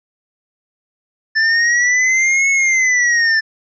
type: linear two-way sweep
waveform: square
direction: up then down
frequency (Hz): 1760 to 2200 to 1760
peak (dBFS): -12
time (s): 1.35-3.41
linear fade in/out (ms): 20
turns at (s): 2.5
effects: resampled to 16000 Hz